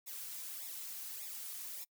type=noise with flanger; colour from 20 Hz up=blue; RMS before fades=-45 dBFS; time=0.06-1.85 s; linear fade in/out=20 ms; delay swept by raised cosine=0.65 to 3.75 ms; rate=1.7 Hz; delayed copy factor=-1; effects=noise-tail reverb RT60 0.1 s tail -26 dB re dry